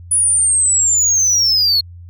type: linear sweep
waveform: sine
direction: down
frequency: 9920 to 4258 Hz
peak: -8 dBFS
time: 0.11-1.81 s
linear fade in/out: 10 ms
effects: tanh soft clip ceiling -10 dBFS + added 87 Hz sine -33 dBFS peak until 2.09 s